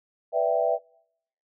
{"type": "chord", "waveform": "sine", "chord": "E minor seventh", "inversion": "second", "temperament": "equal", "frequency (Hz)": [493.9, 587.3, 659.3, 784], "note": ["B4", "D5", "E5", "G5"], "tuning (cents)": [0, 0, 0, 0], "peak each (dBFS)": [-27, -27, -23, -29], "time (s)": [0.32, 0.79], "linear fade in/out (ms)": 50, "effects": ["noise-tail reverb RT60 0.7 s tail -25 dB re dry"]}